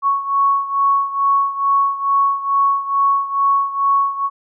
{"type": "beating tone pair", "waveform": "sine", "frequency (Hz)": [1108.7, 1111], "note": ["C#6", "C#6"], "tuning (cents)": [0, 4], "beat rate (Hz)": 2.3, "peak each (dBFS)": [-15, -19], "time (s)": [0.02, 4.3], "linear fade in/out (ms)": 50, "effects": []}